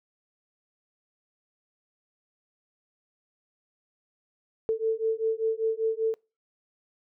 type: beating tone pair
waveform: sine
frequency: 442.8 / 447.9 Hz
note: A4 / A4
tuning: +11 / +31 cents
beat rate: 5.1 Hz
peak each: -27 dBFS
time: 4.69-6.14 s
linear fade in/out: 0 ms
effects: noise-tail reverb RT60 0.3 s tail -25 dB re dry

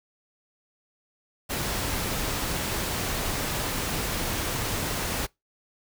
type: noise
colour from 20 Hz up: pink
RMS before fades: -29 dBFS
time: 1.49-5.27 s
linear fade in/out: 20 ms
effects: noise-tail reverb RT60 0.2 s tail -25 dB re dry

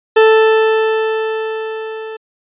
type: tone with level ramp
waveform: 40% pulse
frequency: 440.3 Hz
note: A4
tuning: 1 cent sharp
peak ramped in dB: -4 to -24 dBFS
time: 0.16-2.17 s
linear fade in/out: 10 ms
effects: resampled to 8000 Hz

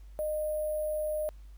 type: tone with sample-and-hold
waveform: sine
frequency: 612 Hz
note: D#5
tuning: 29 cents flat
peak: -29 dBFS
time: 0.19-1.29 s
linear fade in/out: 0 ms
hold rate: 11025 Hz
effects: added 50 Hz sine -46 dBFS peak until 1.57 s + pink hiss -68 dBFS RMS until 1.57 s

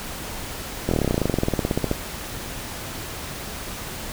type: slowing click train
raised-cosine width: 2 ms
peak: -7 dBFS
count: 25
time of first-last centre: 0.89-1.914 s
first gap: 23 ms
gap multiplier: 1.05
effects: pink hiss -33 dBFS RMS until 4.12 s

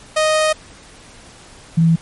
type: tone pair in turn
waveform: sawtooth / sine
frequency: 622 / 164.75 Hz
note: D#5 / E3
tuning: -1 / -1 cents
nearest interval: octave + major seventh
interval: 2300 cents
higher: first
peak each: -9 dBFS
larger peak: neither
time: 0.16-0.53 / 1.77-1.96 s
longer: first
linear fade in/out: 10 ms
effects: pink hiss -42 dBFS RMS until 2.01 s + MP3 48 kbps

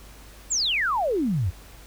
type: exponential sweep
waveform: sine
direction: down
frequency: 7902 to 77.78 Hz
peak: -21 dBFS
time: 0.5-1.51 s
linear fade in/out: 20 ms
effects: added 50 Hz sine -45 dBFS peak until 1.86 s + pink hiss -49 dBFS RMS until 1.86 s

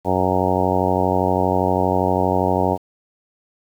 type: harmonic tone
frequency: 92.5 Hz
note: F#2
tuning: in tune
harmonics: 1 / 2 / 3 / 4 / 5 / 6 / 7 / 8 / 9 / 10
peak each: -25 / -25 / -25 / -25 / -25 / -25 / -25 / -25 / -25 / -25 dBFS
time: 0.04-2.78 s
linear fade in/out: 50 ms
effects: 8-bit

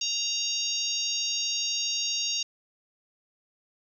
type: harmonic tone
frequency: 932.3 Hz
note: A#5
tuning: in tune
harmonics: 3 / 4 / 5 / 6 / 7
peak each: -33 / -33 / -33 / -33 / -33 dBFS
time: 0.01-2.43 s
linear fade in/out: 5 ms
effects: 10-bit

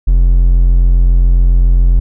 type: tone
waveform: triangle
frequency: 43.65 Hz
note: F1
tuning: in tune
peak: -3 dBFS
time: 0.07-2 s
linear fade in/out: 10 ms
effects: none

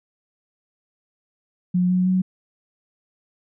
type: tone with pitch steps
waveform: sine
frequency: 180 / 182.72 / 185.49 Hz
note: F#3 / F#3 / F#3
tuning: -47 / -21 / +5 cents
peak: -16 dBFS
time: 1.74-2.22 s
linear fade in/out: 10 ms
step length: 160 ms
effects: none

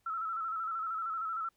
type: tone with vibrato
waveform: sine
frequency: 1318.5 Hz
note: E6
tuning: in tune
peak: -33 dBFS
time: 0.06-1.49 s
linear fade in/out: 5 ms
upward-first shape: square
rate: 13 Hz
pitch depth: 44 cents each way
effects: pink hiss -75 dBFS RMS until 1.56 s

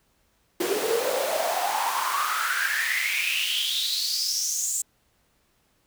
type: noise with high-pass filter sweep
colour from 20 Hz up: pink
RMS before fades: -26 dBFS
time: 0.6-4.82 s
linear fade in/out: 5 ms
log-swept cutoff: 360 to 7700 Hz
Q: 7.9
effects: pink hiss -67 dBFS RMS until 5.86 s

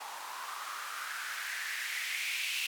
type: noise with band-pass filter sweep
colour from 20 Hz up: blue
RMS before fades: -38 dBFS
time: 0-2.67 s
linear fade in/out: 10 ms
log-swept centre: 880 to 2700 Hz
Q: 4.1
effects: none

